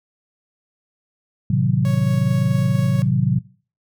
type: chord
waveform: sine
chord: A diminished seventh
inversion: none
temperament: equal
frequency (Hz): 110 / 130.81 / 155.56 / 185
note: A2 / C3 / Eb3 / Gb3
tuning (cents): 0 / 0 / 0 / 0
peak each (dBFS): -22 / -18 / -22 / -20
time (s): 1.5-3.39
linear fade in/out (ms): 5
type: tone with tremolo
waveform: sawtooth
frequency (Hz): 554.4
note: C#5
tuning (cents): 0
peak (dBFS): -26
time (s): 1.85-3.02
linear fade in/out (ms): 0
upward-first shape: sine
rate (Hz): 4.4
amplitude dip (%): 25
effects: noise-tail reverb RT60 0.4 s tail -20 dB re dry